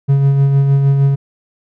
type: tone with tremolo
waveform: triangle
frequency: 138.59 Hz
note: C#3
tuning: in tune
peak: -5 dBFS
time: 0.08-1.16 s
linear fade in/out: 20 ms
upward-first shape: sine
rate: 6.5 Hz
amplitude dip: 35%
effects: none